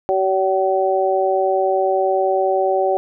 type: harmonic tone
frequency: 190.2 Hz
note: F#3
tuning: 48 cents sharp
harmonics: 2 / 3 / 4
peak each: -19 / -19 / -19 dBFS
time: 0.09-2.97 s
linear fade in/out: 0 ms
effects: none